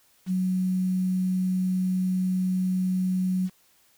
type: tone with quantisation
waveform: sine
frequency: 185 Hz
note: F#3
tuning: in tune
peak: -22 dBFS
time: 0.26-3.5 s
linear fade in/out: 50 ms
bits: 8
effects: white hiss -62 dBFS RMS until 3.97 s